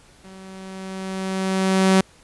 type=tone with level ramp; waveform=sawtooth; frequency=190 Hz; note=F#3; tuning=46 cents sharp; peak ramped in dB=-37 to -8 dBFS; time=0.24-2.01 s; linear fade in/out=5 ms; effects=pink hiss -52 dBFS RMS until 2.23 s + resampled to 24000 Hz